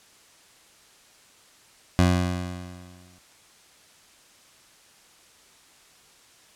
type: tone with exponential decay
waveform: 20% pulse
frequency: 90 Hz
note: F#2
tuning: 47 cents flat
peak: -10 dBFS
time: 1.99-3.19 s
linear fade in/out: 0 ms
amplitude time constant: 260 ms
effects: white hiss -55 dBFS RMS until 6.55 s + low-pass 9000 Hz 12 dB/octave